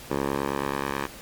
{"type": "tone with band-pass filter sweep", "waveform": "10% pulse", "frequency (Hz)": 69.3, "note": "C#2", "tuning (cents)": 0, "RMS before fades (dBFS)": -28, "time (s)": [0.1, 1.07], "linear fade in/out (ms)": 10, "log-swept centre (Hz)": [600, 1400], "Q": 0.8, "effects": ["pink hiss -43 dBFS RMS until 1.21 s", "MP3 96 kbps"]}